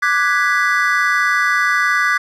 triangle chord, G# half-diminished seventh, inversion second, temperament equal, 1174.7 / 1480 / 1661.2 / 1975.5 Hz, D6 / F#6 / G#6 / B6, 0 / 0 / 0 / 0 cents, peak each -17 dBFS, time 0.02-2.18 s, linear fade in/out 10 ms, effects none

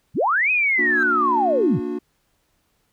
sine linear two-way sweep, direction up then down, 73 to 2550 to 73 Hz, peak -16 dBFS, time 0.14-1.8 s, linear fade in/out 50 ms, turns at 0.51 s
triangle chord, Bb augmented, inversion none, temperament equal with one note detuned, 233.1 / 293.7 / 362.6 Hz, Bb3 / D4 / F#4, 0 / 0 / -35 cents, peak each -28 / -26 / -25 dBFS, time 0.78-1.99 s, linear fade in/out 10 ms
triangle tone with exponential growth, 1318.5 Hz, E6, in tune, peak -22 dBFS, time 0.85-1.03 s, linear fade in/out 1 ms, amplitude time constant 39 ms
effects pink hiss -67 dBFS RMS until 2.92 s

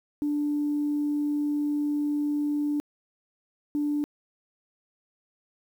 sine tone bursts at uneven times, 293.7 Hz, D4, in tune, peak -23 dBFS, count 2, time 0.22-2.8 / 3.75-4.04 s, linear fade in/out 0 ms, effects tanh soft clip ceiling -19 dBFS + 9-bit

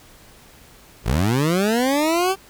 20% pulse linear sweep, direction up, 46.25 to 392 Hz, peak -12 dBFS, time 1.04-2.36 s, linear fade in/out 50 ms, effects pink hiss -48 dBFS RMS until 2.49 s

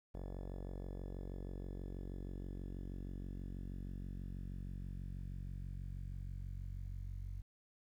sawtooth tone with low-pass filter sweep, 46.25 Hz, F#1, in tune, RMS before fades -45 dBFS, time 0.14-7.42 s, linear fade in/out 10 ms, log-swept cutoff 630 to 94 Hz, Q 1.5, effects 12-bit

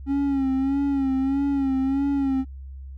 triangle tone with vibrato, 272.6 Hz, C#4, 29 cents flat, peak -18 dBFS, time 0.06-2.45 s, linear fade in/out 50 ms, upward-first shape sine, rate 1.6 Hz, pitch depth 55 cents each way, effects added 67 Hz sine -35 dBFS peak until 2.97 s

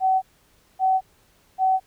sine tone bursts, 757 Hz, F#5, 39 cents sharp, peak -16 dBFS, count 3, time 0-1.8 s, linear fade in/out 50 ms, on 220 ms, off 570 ms, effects pink hiss -60 dBFS RMS until 1.86 s

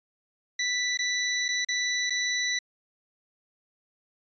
20% pulse tone with dropouts, 1975.5 Hz, B6, in tune, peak -20 dBFS, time 0.59-2.59 s, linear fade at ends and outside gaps 5 ms, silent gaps 0.974-0.989 / 1.483-1.487 / 1.648-1.686 / 2.098-2.104 s, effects resampled to 16000 Hz

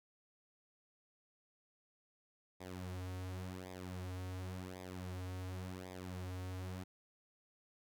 sawtooth tone with flanger, 92 Hz, F#2, 9 cents flat, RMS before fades -45 dBFS, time 2.6-6.84 s, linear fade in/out 10 ms, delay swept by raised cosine 0.69 to 5.99 ms, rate 0.91 Hz, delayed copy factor -0.8, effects none

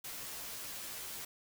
white noise with comb filter, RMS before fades -44 dBFS, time 0.04-1.25 s, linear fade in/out 5 ms, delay 12 ms, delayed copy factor -0.9, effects none

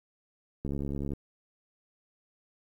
click train, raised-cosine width 3 ms, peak -22 dBFS, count 35, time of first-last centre 0.65-1.134 s, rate 70.2 Hz, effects 10-bit

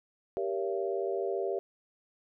sine chord, G diminished seventh, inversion none, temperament just, 392 / 470.4 / 564.5 / 677.4 Hz, G4 / Bb4 / Db5 / Fb5, 0 / +16 / +31 / +47 cents, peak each -32 / -36 / -37 / -37 dBFS, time 0.37-1.59 s, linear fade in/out 0 ms, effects none

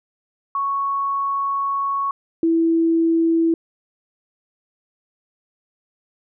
sine tone pair in turn, 1108.7 / 329.6 Hz, C#6 / E4, 0 / 0 cents, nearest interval octave + major sixth, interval 2100 cents, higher first, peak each -19 / -14 dBFS, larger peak second, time 0.55-2.11 / 2.43-3.54 s, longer first, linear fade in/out 2 ms, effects none

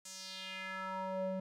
square tone with band-pass filter sweep, 189 Hz, F#3, 37 cents sharp, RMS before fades -41 dBFS, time 0.05-1.4 s, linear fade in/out 5 ms, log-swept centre 7500 to 390 Hz, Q 2.6, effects none

